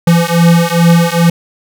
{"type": "beating tone pair", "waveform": "square", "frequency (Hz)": [168.3, 170.7], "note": ["E3", "F3"], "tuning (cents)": [36, -39], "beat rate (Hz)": 2.4, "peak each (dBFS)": -10, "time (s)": [0.07, 1.3], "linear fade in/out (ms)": 5, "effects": []}